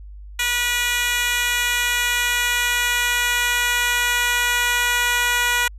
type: tone with high-pass filter sweep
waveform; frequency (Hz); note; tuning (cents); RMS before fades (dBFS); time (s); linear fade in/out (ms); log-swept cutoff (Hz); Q
10% pulse; 484.8; B4; -32; -20; 0.39-5.68; 5; 2000 to 1200; 0.91
effects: added 50 Hz sine -35 dBFS peak until 5.78 s + resampled to 32000 Hz